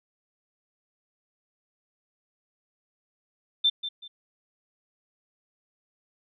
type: tone with echo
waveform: sine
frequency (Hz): 3562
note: A7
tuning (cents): +21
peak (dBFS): -18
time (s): 3.64-3.7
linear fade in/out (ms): 10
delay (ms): 190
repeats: 2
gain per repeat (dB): -11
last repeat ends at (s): 4.08
effects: none